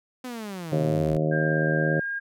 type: linear sweep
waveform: sawtooth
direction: down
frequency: 257.4 to 53.8 Hz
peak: -29 dBFS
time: 0.24-1.17 s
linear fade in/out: 5 ms
type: harmonic tone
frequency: 77.78 Hz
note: D#2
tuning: in tune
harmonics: 2 / 3 / 4 / 5 / 6 / 7 / 8 / 9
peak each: -24 / -34 / -31 / -31 / -35 / -28 / -35 / -37 dBFS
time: 0.72-2 s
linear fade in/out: 5 ms
type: tone with pitch glide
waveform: sine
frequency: 1600 to 1618.6 Hz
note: G6 to G#6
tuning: +35 to -45 cents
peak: -27 dBFS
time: 1.31-2.2 s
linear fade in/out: 20 ms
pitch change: +20 cents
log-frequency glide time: 1.79-2.08 s
effects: none